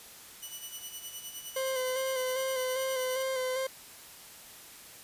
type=tone with tremolo; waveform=10% pulse; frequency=2960 Hz; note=F#7; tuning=in tune; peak=-30 dBFS; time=0.42-3.23 s; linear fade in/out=10 ms; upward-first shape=sine; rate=9.7 Hz; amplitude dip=65%
type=tone with vibrato; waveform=40% pulse; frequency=520 Hz; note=C5; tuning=11 cents flat; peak=-29 dBFS; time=1.56-3.67 s; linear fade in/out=5 ms; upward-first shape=square; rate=2.5 Hz; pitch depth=25 cents each way
effects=white hiss -50 dBFS RMS until 5.03 s + resampled to 32000 Hz

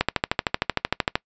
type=click train; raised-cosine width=0.3 ms; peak=-3 dBFS; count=16; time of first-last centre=0.01-1.155 s; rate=13.1 Hz; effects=noise-tail reverb RT60 0.1 s tail -24 dB re dry + resampled to 16000 Hz

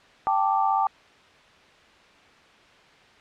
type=chord; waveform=sine; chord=G suspended second; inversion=none; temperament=equal; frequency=784 / 880 / 1174.7 Hz; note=G5 / A5 / D6; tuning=0 / 0 / 0 cents; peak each=-23 / -24 / -26 dBFS; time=0.27-0.87 s; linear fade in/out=0 ms; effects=white hiss -53 dBFS RMS until 3.2 s + low-pass 3000 Hz 12 dB/octave

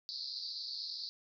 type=band-pass noise; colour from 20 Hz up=white; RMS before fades=-42 dBFS; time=0.09-1.09 s; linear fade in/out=0 ms; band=4100 to 4900 Hz; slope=96 dB/octave; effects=none

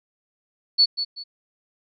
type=tone with echo; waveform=sine; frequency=4435 Hz; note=C#8; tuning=in tune; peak=-12 dBFS; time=0.78-0.86 s; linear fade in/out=20 ms; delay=190 ms; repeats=2; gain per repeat=-10 dB; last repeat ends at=1.24 s; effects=none

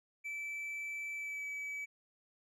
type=tone with pitch glide; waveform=triangle; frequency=2318 to 2289 Hz; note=D7 to D7; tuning=-23 to -45 cents; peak=-37 dBFS; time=0.24-1.86 s; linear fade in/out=20 ms; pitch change=-22 cents; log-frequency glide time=1.15-1.45 s; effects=none

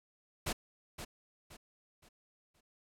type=noise with echo; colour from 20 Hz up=pink; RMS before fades=-35 dBFS; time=0.46-0.53 s; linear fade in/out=10 ms; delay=520 ms; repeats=4; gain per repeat=-9 dB; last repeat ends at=2.61 s; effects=low-pass 12000 Hz 12 dB/octave

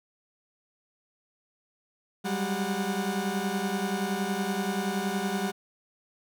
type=tone cluster; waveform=30% pulse; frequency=190.6 / 201.2 / 731 Hz; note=G3 / G3 / F#5; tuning=-48 / +45 / -21 cents; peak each=-29 / -28 / -32 dBFS; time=2.24-5.52 s; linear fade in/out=20 ms; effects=none

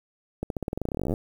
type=accelerating click train; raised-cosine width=2 ms; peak=-15 dBFS; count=24; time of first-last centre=0.43-1.139 s; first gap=72 ms; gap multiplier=0.91; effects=8-bit

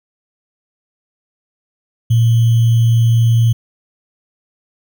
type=tone with sample-and-hold; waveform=sine; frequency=115.5 Hz; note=A#2; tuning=16 cents flat; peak=-8 dBFS; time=2.1-3.53 s; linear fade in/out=10 ms; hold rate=3150 Hz; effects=none

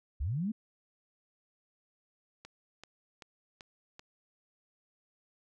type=linear sweep; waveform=sine; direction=up; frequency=55 to 229.8 Hz; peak=-30 dBFS; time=0.2-0.52 s; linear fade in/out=10 ms
type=click train; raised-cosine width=0.2 ms; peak=-30 dBFS; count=5; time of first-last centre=2.45-3.994 s; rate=2.59 Hz
effects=none

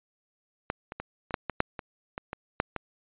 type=clicks; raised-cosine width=0.5 ms; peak=-13 / -22 / -20 / -22 / -11 / -15 / -6 / -20 / -19 / -19 / -8 / -16 dBFS; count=12; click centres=0.701 / 0.921 / 1 / 1.308 / 1.342 / 1.497 / 1.604 / 1.792 / 2.179 / 2.331 / 2.601 / 2.763 s; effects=resampled to 8000 Hz

